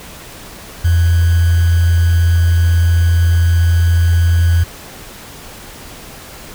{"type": "tone with sample-and-hold", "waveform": "sine", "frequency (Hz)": 85, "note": "F2", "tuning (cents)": -46, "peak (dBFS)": -8, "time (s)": [0.84, 4.64], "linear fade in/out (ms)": 10, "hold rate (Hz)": 1575, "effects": ["pink hiss -34 dBFS RMS until 6.54 s"]}